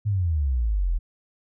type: exponential sweep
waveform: sine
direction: down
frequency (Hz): 108.6 to 38.89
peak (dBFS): -20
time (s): 0.05-0.99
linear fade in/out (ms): 20
effects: none